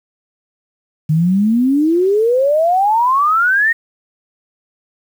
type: exponential sweep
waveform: sine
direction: up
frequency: 150 to 1882 Hz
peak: -10 dBFS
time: 1.09-3.73 s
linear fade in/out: 10 ms
effects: 7-bit